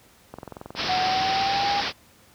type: click train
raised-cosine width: 1 ms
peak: -22 dBFS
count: 22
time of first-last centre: 0.34-1.299 s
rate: 21.9 Hz
type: low-pass noise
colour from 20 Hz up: white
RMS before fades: -28 dBFS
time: 0.75-1.93 s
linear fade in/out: 50 ms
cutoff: 5400 Hz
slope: 96 dB/octave
type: tone with pitch glide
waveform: sine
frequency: 740 to 807 Hz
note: F#5 to G#5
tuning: 0 to -50 cents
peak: -22 dBFS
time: 0.88-1.82 s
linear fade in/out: 20 ms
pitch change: +150 cents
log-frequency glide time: 0.98-1.7 s
effects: pink hiss -55 dBFS RMS until 2.34 s + high-pass 60 Hz 12 dB/octave